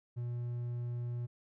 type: tone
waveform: triangle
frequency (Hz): 120.5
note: B2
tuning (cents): -42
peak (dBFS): -33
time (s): 0.16-1.27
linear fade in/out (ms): 20
effects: none